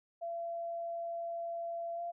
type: tone with pitch glide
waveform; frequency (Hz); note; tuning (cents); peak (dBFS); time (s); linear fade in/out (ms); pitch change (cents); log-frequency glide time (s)
sine; 678 to 688.3; E5 to F5; +49 to -25; -36; 0.21-2.12; 20; +26; 1.95-2.01
effects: none